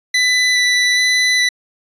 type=tone with vibrato; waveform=25% pulse; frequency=1987 Hz; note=B6; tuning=10 cents sharp; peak=-8 dBFS; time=0.14-1.49 s; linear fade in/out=5 ms; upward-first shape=square; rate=1.2 Hz; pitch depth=8 cents each way; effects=resampled to 22050 Hz